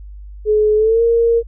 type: tone with pitch glide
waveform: sine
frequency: 425.8 to 464.3 Hz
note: G#4 to A#4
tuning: +43 to -7 cents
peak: -10 dBFS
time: 0.45-1.43 s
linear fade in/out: 50 ms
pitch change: +150 cents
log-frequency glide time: 0.76-1.02 s
effects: added 50 Hz sine -31 dBFS peak until 1.47 s